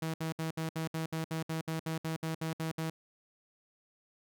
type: tone bursts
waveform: sawtooth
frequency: 160.9 Hz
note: E3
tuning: 42 cents flat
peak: -29 dBFS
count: 16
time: 0.02-2.9 s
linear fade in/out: 5 ms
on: 120 ms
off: 64 ms
effects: none